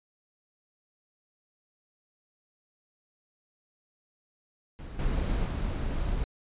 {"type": "noise with level steps", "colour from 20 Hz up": "brown", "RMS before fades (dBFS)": [-39, -28, -30], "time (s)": [4.79, 6.24], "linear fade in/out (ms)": 0, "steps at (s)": [4.99, 5.47], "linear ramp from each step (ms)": 2, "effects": ["resampled to 8000 Hz"]}